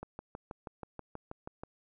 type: click train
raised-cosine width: 1 ms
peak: -27 dBFS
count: 11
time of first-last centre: 0.03-1.635 s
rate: 6.23 Hz
effects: none